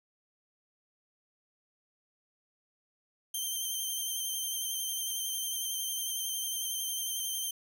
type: tone with vibrato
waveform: 10% pulse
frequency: 3136 Hz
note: G7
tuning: in tune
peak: -25 dBFS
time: 3.34-7.51 s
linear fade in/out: 5 ms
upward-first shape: sine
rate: 11 Hz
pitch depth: 23 cents each way
effects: none